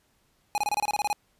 square tone bursts, 830.6 Hz, G#5, in tune, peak -24 dBFS, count 11, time 0.55-1.129 s, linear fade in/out 0 ms, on 29 ms, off 26 ms, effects pink hiss -68 dBFS RMS until 1.39 s + resampled to 32000 Hz

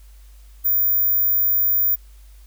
sine tone, 14850 Hz, A#9, 8 cents flat, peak -15 dBFS, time 0.64-1.96 s, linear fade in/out 20 ms, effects added 50 Hz sine -42 dBFS peak until 2.46 s + white hiss -57 dBFS RMS until 2.46 s

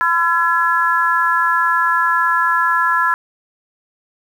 harmonic tone, 338.1 Hz, E4, 44 cents sharp, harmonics 3 / 4 / 5, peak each -17 / -17 / -17 dBFS, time 0.01-3.14 s, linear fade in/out 0 ms, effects 7-bit

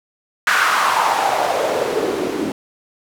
white noise with band-pass filter sweep, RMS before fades -18 dBFS, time 0.47-2.52 s, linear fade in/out 2 ms, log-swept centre 1500 to 280 Hz, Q 3.5, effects none

